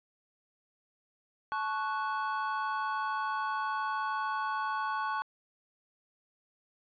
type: chord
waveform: triangle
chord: F# minor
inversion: first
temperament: equal with one note detuned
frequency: 869.4 / 1108.7 / 1480 Hz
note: A5 / C#6 / F#6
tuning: -21 / 0 / 0 cents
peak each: -33 / -32 / -35 dBFS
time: 1.52-5.22 s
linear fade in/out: 0 ms
effects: resampled to 11025 Hz